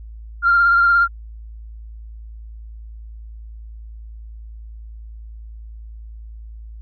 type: tone with vibrato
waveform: sine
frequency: 1390 Hz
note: F6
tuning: 9 cents flat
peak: -10 dBFS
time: 0.42-1.08 s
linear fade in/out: 50 ms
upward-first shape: sine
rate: 17 Hz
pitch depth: 23 cents each way
effects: tanh soft clip ceiling -6 dBFS + added 55 Hz sine -33 dBFS peak until 6.81 s